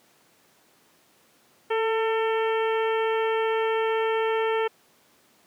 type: harmonic tone with a mistuned harmonic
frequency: 448.7 Hz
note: A4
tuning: 34 cents sharp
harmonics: 1 / 2 / 3 / 4 / 5 / 6 / 7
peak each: -23 / -29 / -33 / -35 / -37 / -39 / -40 dBFS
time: 1.7-4.68 s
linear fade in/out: 10 ms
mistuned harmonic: 1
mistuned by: -20 cents
effects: pink hiss -60 dBFS RMS until 5.46 s + high-pass 200 Hz 12 dB/octave